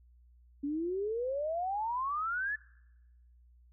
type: exponential sweep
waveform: sine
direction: up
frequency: 277.6 to 1760 Hz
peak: -31 dBFS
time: 0.63-2.56 s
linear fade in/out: 10 ms
effects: noise-tail reverb RT60 1.0 s tail -24 dB re dry + added 60 Hz sine -58 dBFS peak until 3.72 s